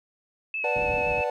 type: tone with vibrato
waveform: sine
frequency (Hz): 2594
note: E7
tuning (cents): -28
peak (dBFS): -27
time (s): 0.54-1.24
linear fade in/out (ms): 2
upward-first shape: triangle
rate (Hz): 7.8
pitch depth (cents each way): 27
type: chord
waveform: triangle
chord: B minor seventh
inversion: none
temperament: equal with one note detuned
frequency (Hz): 490.8 / 587.3 / 740 / 880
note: B4 / D5 / F#5 / A5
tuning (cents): -11 / 0 / 0 / 0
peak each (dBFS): -27 / -27 / -30 / -30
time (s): 0.64-1.3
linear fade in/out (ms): 2
type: low-pass noise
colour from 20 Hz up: pink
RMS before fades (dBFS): -37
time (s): 0.75-1.22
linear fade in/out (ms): 2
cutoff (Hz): 350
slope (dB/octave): 12
effects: none